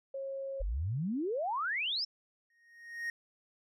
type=tone; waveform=sine; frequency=543 Hz; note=C#5; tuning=36 cents flat; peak=-36 dBFS; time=0.14-0.62 s; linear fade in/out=5 ms
type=exponential sweep; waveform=sine; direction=up; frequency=38.89 to 5470 Hz; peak=-31 dBFS; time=0.6-2.05 s; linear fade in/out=10 ms
type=tone with exponential growth; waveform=triangle; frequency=1864 Hz; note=A#6; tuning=1 cent flat; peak=-30 dBFS; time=2.5-3.1 s; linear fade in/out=2 ms; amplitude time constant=130 ms
effects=none